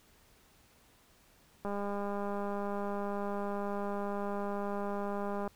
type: click train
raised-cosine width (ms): 1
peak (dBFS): -24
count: 774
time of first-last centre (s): 1.65-5.477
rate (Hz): 202
effects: pink hiss -64 dBFS RMS until 5.55 s